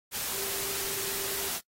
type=tone in noise; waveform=sine; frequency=393.5 Hz; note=G4; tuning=7 cents sharp; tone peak=-42 dBFS; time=0.31-1.52 s; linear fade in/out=50 ms; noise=white; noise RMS=-33 dBFS; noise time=0.11-1.61 s; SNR=-12 dB; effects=noise-tail reverb RT60 0.1 s tail -25 dB re dry + AAC 48 kbps